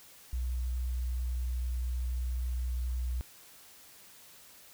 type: tone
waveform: sine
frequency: 61.74 Hz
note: B1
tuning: in tune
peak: -30 dBFS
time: 0.33-3.21 s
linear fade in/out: 0 ms
effects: white hiss -55 dBFS RMS until 4.73 s